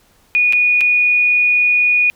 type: tone with dropouts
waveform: sine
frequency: 2459 Hz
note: D#7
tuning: 21 cents flat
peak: -10 dBFS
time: 0.35-2.1 s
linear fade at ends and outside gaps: 0 ms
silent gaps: 0.525-0.532 / 0.808-0.812 s
effects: pink hiss -54 dBFS RMS until 2.15 s